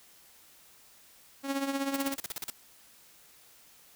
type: tone with tremolo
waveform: sawtooth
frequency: 275 Hz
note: C#4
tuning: 14 cents flat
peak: -23 dBFS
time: 1.43-2.16 s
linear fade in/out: 50 ms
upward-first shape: triangle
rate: 16 Hz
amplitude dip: 70%
type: noise bursts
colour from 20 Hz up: white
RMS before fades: -36 dBFS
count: 10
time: 1.94-2.501 s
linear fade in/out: 2 ms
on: 21 ms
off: 39 ms
effects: white hiss -58 dBFS RMS until 3.95 s